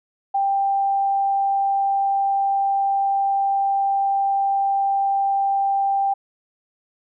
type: tone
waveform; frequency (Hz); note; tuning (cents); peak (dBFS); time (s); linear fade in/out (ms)
sine; 789; G5; +11; -17; 0.34-6.14; 10
effects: none